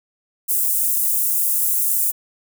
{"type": "high-pass noise", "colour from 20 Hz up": "white", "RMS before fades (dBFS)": -19, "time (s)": [0.48, 2.12], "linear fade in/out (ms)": 20, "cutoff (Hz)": 8700, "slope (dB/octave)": 24, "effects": []}